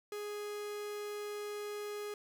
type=tone; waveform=45% pulse; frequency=415.3 Hz; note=G#4; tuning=in tune; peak=-39 dBFS; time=0.12-2.14 s; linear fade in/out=2 ms; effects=none